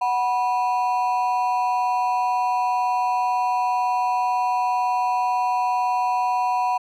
triangle ring-modulated tone, 860 Hz, A5, 40 cents flat, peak -14 dBFS, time 0.01-6.78 s, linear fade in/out 10 ms, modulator 119 Hz, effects none

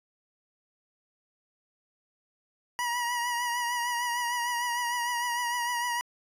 25% pulse tone with vibrato, 962 Hz, B5, 46 cents flat, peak -24 dBFS, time 2.79-6.01 s, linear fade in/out 0 ms, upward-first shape triangle, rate 6.6 Hz, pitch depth 43 cents each way, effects resampled to 32000 Hz

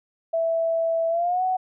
sine tone with pitch glide, 659.3 to 744.3 Hz, E5 to F#5, 0 to +10 cents, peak -20 dBFS, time 0.33-1.57 s, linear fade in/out 10 ms, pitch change +210 cents, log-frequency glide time 1.09-1.43 s, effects none

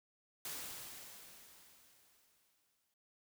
white noise with exponential decay, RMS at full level -43 dBFS, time 0.45-2.94 s, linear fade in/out 2 ms, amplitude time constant 540 ms, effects none

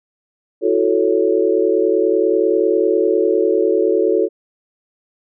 sine chord, F# minor seventh, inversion third, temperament equal, 329.6 / 370 / 440 / 554.4 Hz, E4 / F#4 / A4 / C#5, 0 / 0 / 0 / 0 cents, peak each -20 / -17 / -16 / -21 dBFS, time 0.61-4.29 s, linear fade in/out 50 ms, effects none

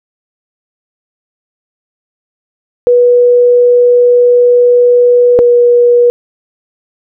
sine tone pair in turn, 487.5 / 482.2 Hz, B4 / B4, -23 / -41 cents, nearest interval unison, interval 18 cents, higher first, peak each -3 dBFS, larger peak neither, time 2.87-5.39 / 5.39-6.1 s, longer first, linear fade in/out 0 ms, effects none

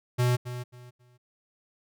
square tone with echo, 123.47 Hz, B2, in tune, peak -22 dBFS, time 0.18-0.37 s, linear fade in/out 20 ms, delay 270 ms, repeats 3, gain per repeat -12 dB, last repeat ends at 1.18 s, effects none

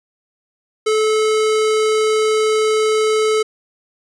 square tone, 433.5 Hz, A4, 26 cents flat, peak -14 dBFS, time 0.86-3.43 s, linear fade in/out 10 ms, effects resampled to 22050 Hz

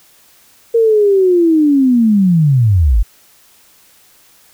sine linear sweep, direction down, 466.2 to 43.34 Hz, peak -7 dBFS, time 0.74-3.03 s, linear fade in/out 10 ms, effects white hiss -48 dBFS RMS until 4.53 s

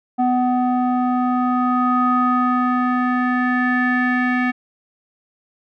square tone with low-pass filter sweep, 249.7 Hz, B3, 19 cents sharp, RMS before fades -18 dBFS, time 0.18-4.52 s, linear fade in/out 20 ms, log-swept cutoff 860 to 2000 Hz, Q 5.9, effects none

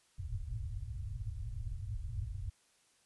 white low-pass noise, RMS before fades -40 dBFS, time 0.18-2.5 s, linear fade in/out 10 ms, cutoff 120 Hz, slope 96 dB/octave, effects white hiss -70 dBFS RMS until 3.05 s + resampled to 24000 Hz

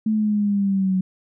sine linear sweep, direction down, 219.1 to 185 Hz, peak -17 dBFS, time 0.06-1.01 s, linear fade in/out 5 ms, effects none

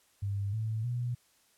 sine tone with pitch steps, 100 / 110.32 / 121.7 Hz, G2 / A2 / B2, +35 / +5 / -25 cents, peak -30 dBFS, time 0.22-1.15 s, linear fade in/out 10 ms, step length 310 ms, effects white hiss -67 dBFS RMS until 1.57 s + low-pass 12000 Hz 12 dB/octave

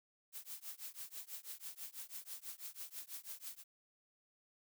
blue noise with tremolo, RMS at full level -45 dBFS, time 0.32-3.64 s, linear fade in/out 50 ms, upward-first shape triangle, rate 6.1 Hz, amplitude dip 100%, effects none

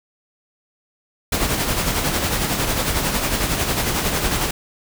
pink noise with tremolo, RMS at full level -19 dBFS, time 1.32-4.51 s, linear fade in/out 5 ms, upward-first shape sine, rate 11 Hz, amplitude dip 45%, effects none

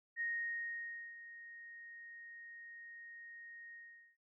sine tone with ADSR envelope, 1864.7 Hz, A#6, in tune, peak -35 dBFS, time 0.16-4.17 s, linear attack 47 ms, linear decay 940 ms, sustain -15 dB, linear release 430 ms, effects none

